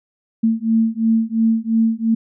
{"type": "beating tone pair", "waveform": "sine", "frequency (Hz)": [223.5, 226.4], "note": ["A3", "A3"], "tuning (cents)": [27, 50], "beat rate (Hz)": 2.9, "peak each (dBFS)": -17, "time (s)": [0.43, 2.15], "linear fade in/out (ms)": 10, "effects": []}